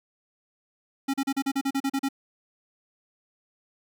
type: tone bursts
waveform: square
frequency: 272.9 Hz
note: C#4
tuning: 27 cents flat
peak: -24 dBFS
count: 11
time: 1.08-2.088 s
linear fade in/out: 10 ms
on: 58 ms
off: 37 ms
effects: 11-bit